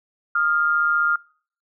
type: tone pair together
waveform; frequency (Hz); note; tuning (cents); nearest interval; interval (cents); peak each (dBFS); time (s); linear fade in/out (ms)
sine; 1244.5 / 1399.6; D#6 / F6; 0 / +3; major second; 203; -24 / -18; 0.35-1.16; 5
effects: noise-tail reverb RT60 0.5 s tail -25 dB re dry